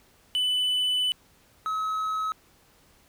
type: tone pair in turn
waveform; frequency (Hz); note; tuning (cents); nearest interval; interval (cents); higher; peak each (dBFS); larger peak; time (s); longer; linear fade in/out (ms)
triangle; 2995 / 1282.7; F#7 / E6; +20 / -48; octave + minor third; 1468; first; -21 / -24; first; 0.35-1.12 / 1.66-2.32; first; 0
effects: pink hiss -60 dBFS RMS until 3.08 s